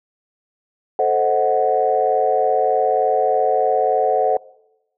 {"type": "chord", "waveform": "sine", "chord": "A diminished seventh", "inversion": "none", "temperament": "equal", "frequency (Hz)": [440, 523.3, 622.3, 740], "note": ["A4", "C5", "Eb5", "Gb5"], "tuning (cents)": [0, 0, 0, 0], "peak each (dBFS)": [-20, -20, -22, -17], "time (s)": [0.99, 4.37], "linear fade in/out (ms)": 2, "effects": ["noise-tail reverb RT60 0.9 s tail -22 dB re dry", "tanh soft clip ceiling -4 dBFS"]}